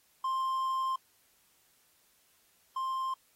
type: tone pair in turn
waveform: triangle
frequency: 1052 / 1052 Hz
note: C6 / C6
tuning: +9 / +9 cents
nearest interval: unison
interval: 0 cents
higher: neither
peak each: -27 / -29 dBFS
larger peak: first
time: 0.24-0.96 / 2.76-3.14 s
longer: first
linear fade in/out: 5 ms
effects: white hiss -68 dBFS RMS until 3.35 s + AAC 48 kbps